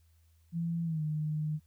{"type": "tone with pitch glide", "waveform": "sine", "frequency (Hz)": [167.9, 153.08], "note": ["E3", "D#3"], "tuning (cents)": [32, -28], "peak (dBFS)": -30, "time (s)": [0.52, 1.6], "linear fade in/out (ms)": 50, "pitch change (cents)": -160, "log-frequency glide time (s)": [0.84, 1.02], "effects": ["added 81 Hz sine -62 dBFS peak until 1.66 s", "white hiss -75 dBFS RMS until 1.66 s"]}